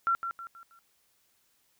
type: tone with echo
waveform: sine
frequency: 1362 Hz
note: F6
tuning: 44 cents flat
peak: -23 dBFS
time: 0.07-0.15 s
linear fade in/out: 0 ms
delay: 160 ms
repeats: 4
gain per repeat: -8 dB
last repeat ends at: 0.79 s
effects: white hiss -70 dBFS RMS until 1.79 s